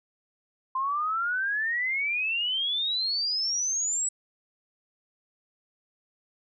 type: exponential sweep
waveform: sine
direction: up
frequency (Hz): 1035 to 7902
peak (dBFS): -25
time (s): 0.75-4.09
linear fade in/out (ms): 5
effects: none